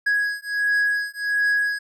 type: beating tone pair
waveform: triangle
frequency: 1661.2 / 1662.6 Hz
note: G#6 / G#6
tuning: 0 / +1 cents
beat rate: 1.4 Hz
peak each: -21 dBFS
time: 0.06-1.79 s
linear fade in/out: 10 ms
effects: none